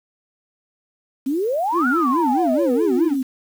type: exponential two-way sweep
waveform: sine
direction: up then down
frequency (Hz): 252.2 to 1480 to 252.2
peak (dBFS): -18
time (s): 1.26-3.23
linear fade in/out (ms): 10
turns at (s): 1.88
type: tone with vibrato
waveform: triangle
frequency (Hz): 292.8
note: D4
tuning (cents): -5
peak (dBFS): -16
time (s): 1.72-3.16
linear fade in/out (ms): 50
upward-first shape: sine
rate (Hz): 4.7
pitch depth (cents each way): 300
effects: 7-bit